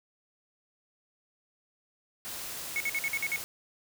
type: noise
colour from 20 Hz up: white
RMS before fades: -39 dBFS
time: 2.25-3.44 s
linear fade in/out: 0 ms
type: tone bursts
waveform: triangle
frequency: 2200 Hz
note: C#7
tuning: 14 cents flat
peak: -26 dBFS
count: 7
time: 2.76-3.36 s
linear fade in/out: 0 ms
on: 42 ms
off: 51 ms
effects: none